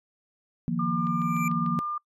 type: chord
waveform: sine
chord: Eb suspended second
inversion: none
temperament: equal with one note detuned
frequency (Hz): 155.56 / 174.61 / 235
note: Eb3 / F3 / Bb3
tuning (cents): 0 / 0 / +14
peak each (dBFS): -32 / -28 / -29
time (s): 0.68-1.79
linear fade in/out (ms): 0
type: tone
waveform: sine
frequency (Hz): 1200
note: D6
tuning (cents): +37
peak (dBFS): -28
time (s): 0.79-1.98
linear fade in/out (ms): 5
type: tone with exponential growth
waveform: square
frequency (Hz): 2349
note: D7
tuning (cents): 0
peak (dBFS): -30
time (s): 0.97-1.48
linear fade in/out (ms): 2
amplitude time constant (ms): 110
type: click train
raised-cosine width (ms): 0.3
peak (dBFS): -31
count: 5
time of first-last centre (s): 1.07-1.663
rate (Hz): 6.75
effects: noise-tail reverb RT60 0.1 s tail -25 dB re dry + resampled to 32000 Hz